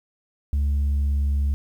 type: tone with pitch glide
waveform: sine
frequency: 71.2 to 70.59 Hz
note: C#2 to C#2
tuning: +47 to +32 cents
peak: -16 dBFS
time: 0.53-1.54 s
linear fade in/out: 0 ms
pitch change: -15 cents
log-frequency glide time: 0.67-1.24 s
effects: tanh soft clip ceiling -18 dBFS + 9-bit